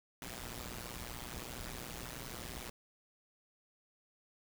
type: noise with amplitude modulation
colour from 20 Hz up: pink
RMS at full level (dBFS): -41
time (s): 0.22-2.7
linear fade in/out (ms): 2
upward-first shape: sine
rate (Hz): 121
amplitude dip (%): 95
effects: none